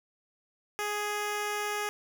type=tone; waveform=10% pulse; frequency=416.1 Hz; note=G#4; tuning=3 cents sharp; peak=-22 dBFS; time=0.79-1.89 s; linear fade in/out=0 ms; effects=none